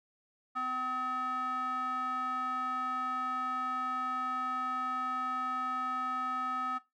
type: tone with band-pass filter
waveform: square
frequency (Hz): 255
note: C4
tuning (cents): -44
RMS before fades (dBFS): -34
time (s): 0.55-6.79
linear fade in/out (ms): 20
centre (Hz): 1200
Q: 6.6
effects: noise-tail reverb RT60 0.2 s tail -18 dB re dry